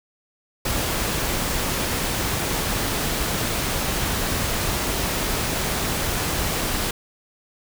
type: noise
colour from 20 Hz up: pink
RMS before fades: -24 dBFS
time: 0.65-6.91 s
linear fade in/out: 5 ms
effects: none